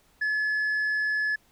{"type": "tone", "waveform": "sine", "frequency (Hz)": 1713, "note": "A6", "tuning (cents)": -47, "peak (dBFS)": -21, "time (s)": [0.21, 1.36], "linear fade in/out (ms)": 10, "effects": ["tanh soft clip ceiling -23 dBFS", "pink hiss -63 dBFS RMS until 1.51 s"]}